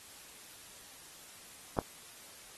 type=click; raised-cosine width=1 ms; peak=-15 dBFS; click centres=1.788 s; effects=white hiss -53 dBFS RMS until 2.57 s + AAC 32 kbps